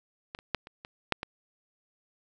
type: clicks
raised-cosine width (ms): 0.3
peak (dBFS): -21 / -28 / -11 / -29 / -26 / -8 / -18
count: 7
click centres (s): 0.349 / 0.389 / 0.547 / 0.671 / 0.849 / 1.123 / 1.231
effects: none